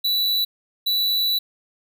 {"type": "tone bursts at uneven times", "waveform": "square", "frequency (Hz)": 3951, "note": "B7", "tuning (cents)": 0, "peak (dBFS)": -19, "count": 2, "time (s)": [[0.04, 0.45], [0.86, 1.39]], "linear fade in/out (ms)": 10, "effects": []}